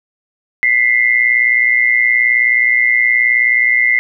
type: tone pair together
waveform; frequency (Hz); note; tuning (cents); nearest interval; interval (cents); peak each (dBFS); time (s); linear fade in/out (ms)
sine; 1993 / 2112; B6 / C7; +15 / +16; minor second; 101; -12; 0.63-3.99; 0
effects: none